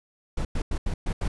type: noise bursts at uneven times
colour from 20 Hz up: brown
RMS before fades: -26 dBFS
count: 6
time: 0.37-0.45 / 0.55-0.62 / 0.71-0.78 / 0.86-0.94 / 1.06-1.13 / 1.21-1.28 s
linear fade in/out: 5 ms
effects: resampled to 24000 Hz